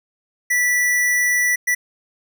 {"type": "tone bursts at uneven times", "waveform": "square", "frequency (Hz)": 1963, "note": "B6", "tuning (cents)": -11, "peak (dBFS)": -16, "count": 2, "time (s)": [[0.5, 1.56], [1.67, 1.75]], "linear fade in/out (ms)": 10, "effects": []}